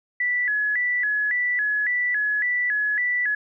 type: tone with vibrato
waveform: sine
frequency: 1826 Hz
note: A#6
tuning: 36 cents flat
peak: -20 dBFS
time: 0.2-3.35 s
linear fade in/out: 5 ms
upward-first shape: square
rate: 1.8 Hz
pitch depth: 130 cents each way
effects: none